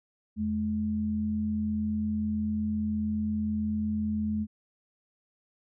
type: tone pair together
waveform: sine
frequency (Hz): 84.77 / 213.6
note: E2 / G#3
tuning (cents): +49 / +49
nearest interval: octave + major third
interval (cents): 1600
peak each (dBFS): -35 / -27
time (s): 0.36-4.47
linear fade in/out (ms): 50
effects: none